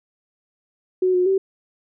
sine tone with pitch steps, 369.6 / 362 / 384.8 Hz, F#4 / F#4 / G4, -2 / -38 / -32 cents, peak -15 dBFS, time 1.02-1.38 s, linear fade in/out 5 ms, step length 120 ms, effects none

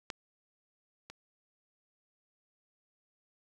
clicks, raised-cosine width 0.2 ms, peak -19 / -28 dBFS, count 2, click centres 0.102 / 1.1 s, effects 9-bit

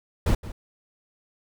brown noise with echo, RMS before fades -20 dBFS, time 0.26-0.35 s, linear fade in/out 5 ms, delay 170 ms, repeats 1, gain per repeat -15 dB, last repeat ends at 0.52 s, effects none

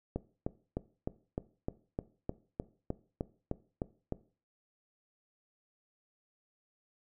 click train, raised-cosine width 2 ms, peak -20 dBFS, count 14, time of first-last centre 0.16-4.123 s, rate 3.28 Hz, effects noise-tail reverb RT60 0.4 s tail -18 dB re dry

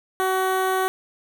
15% pulse tone with notch filter, 376.6 Hz, F#4, 31 cents sharp, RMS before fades -22 dBFS, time 0.2-0.88 s, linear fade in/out 0 ms, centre 5000 Hz, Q 0.81, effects none

